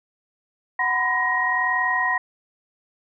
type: tone cluster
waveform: sine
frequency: 742 / 977 / 1018 / 1884 Hz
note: F#5 / B5 / C6 / A#6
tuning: +5 / -19 / -48 / +18 cents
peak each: -28 / -30 / -25 / -21 dBFS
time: 0.79-2.18 s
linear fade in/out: 5 ms
effects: none